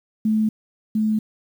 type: tone pair in turn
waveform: sine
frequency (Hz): 217.1 / 216.2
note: A3 / A3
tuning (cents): -23 / -30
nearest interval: unison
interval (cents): 7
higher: first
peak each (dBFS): -16 / -17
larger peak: first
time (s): 0.25-0.49 / 0.95-1.19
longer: neither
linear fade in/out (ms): 5
effects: 8-bit